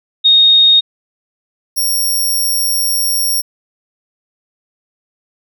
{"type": "tone pair in turn", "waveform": ["sine", "5% pulse"], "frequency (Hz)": [3717, 5569], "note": ["A#7", "F8"], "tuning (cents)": [-6, -6], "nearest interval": "perfect fifth", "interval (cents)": 700, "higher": "second", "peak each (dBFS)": [-5, -7], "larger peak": "first", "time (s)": [[0.24, 0.81], [1.76, 3.42]], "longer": "second", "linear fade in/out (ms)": 20, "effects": []}